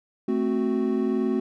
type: chord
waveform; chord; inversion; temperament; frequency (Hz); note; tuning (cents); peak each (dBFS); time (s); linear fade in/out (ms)
triangle; F# diminished; first; equal; 220 / 261.6 / 370; A3 / C4 / F#4; 0 / 0 / 0; -24; 0.28-1.4; 5
effects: none